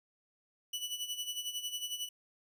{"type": "tone with tremolo", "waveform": "sawtooth", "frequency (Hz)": 2960, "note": "F#7", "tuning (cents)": 0, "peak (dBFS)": -31, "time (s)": [0.73, 2.09], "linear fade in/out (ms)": 5, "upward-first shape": "sine", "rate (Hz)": 11, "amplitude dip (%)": 70, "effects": ["12-bit"]}